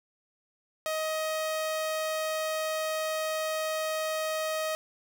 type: tone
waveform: sawtooth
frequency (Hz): 629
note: D#5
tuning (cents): +19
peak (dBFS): -25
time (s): 0.86-4.75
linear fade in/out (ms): 0
effects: none